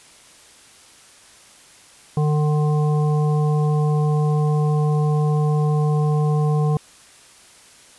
harmonic tone, 150.5 Hz, D3, 43 cents sharp, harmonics 1 / 3 / 5 / 7, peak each -16 / -26 / -30 / -33 dBFS, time 2.17-6.77 s, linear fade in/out 2 ms, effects white hiss -48 dBFS RMS until 7.98 s + resampled to 24000 Hz

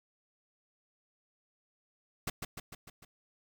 pink noise with echo, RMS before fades -34 dBFS, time 2.27-2.3 s, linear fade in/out 5 ms, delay 150 ms, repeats 5, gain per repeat -4 dB, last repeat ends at 3.05 s, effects none

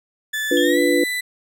35% pulse tone with pitch glide, 1743 to 1990.6 Hz, A6 to B6, -17 to +13 cents, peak -20 dBFS, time 0.33-1.21 s, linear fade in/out 10 ms, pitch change +230 cents, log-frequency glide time 0.6-0.79 s
sine chord, B diminished, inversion first, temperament equal with one note detuned, 291.8 / 349.2 / 493.9 Hz, D4 / F4 / B4, -11 / 0 / 0 cents, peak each -19 dBFS, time 0.51-1.04 s, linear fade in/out 5 ms
sine tone with exponential decay, 3274 Hz, G#7, 25 cents flat, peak -21 dBFS, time 0.57-0.98 s, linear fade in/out 1 ms, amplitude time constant 89 ms
effects none

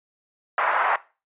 pink band-pass noise, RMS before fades -22 dBFS, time 0.58-0.96 s, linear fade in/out 2 ms, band 760 to 1700 Hz, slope 24 dB/octave, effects noise-tail reverb RT60 0.3 s tail -18 dB re dry + resampled to 8000 Hz

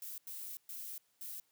violet noise bursts at uneven times, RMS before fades -45 dBFS, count 4, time 0.02-0.18 / 0.27-0.57 / 0.69-0.98 / 1.21-1.4 s, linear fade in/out 2 ms, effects white hiss -75 dBFS RMS until 1.51 s + high-pass 60 Hz 12 dB/octave

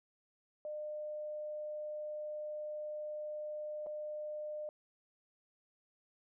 sine tone with dropouts, 604 Hz, D5, 48 cents sharp, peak -39 dBFS, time 0.65-4.69 s, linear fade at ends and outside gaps 1 ms, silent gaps 3.863-3.868 s, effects none

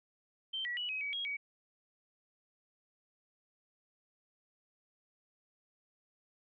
sine tone with pitch steps, 3121 / 1934 / 2941 / 2538 / 2274 / 3284 / 2263 Hz, G7 / B6 / F#7 / D#7 / C#7 / G#7 / C#7, -8 / -37 / -11 / +34 / +44 / -20 / +35 cents, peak -35 dBFS, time 0.53-1.37 s, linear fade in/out 10 ms, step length 120 ms, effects none

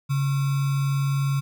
sine tone with sample-and-hold, 138.59 Hz, C#3, in tune, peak -20 dBFS, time 0.09-1.41 s, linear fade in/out 20 ms, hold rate 1225 Hz, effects none

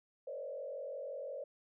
sine tone with frequency modulation, 554.4 Hz, C#5, in tune, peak -40 dBFS, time 0.27-1.44 s, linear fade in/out 5 ms, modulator 45.7 Hz, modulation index 1.3, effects none

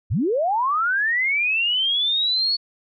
sine linear sweep, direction up, 65.41 to 4435 Hz, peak -18 dBFS, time 0.1-2.57 s, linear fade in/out 20 ms, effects none

